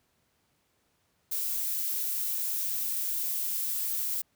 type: noise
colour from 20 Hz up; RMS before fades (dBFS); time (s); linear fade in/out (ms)
violet; -31; 1.31-4.22; 10
effects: pink hiss -72 dBFS RMS until 4.35 s + high-pass 60 Hz 12 dB/octave